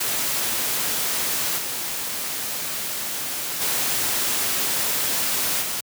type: noise with level steps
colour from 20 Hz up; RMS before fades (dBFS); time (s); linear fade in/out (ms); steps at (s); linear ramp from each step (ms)
white; -24 / -28 / -23 / -27; 0-5.81; 10; 1.57 / 3.6 / 5.61; 20
effects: high-pass 100 Hz 12 dB/octave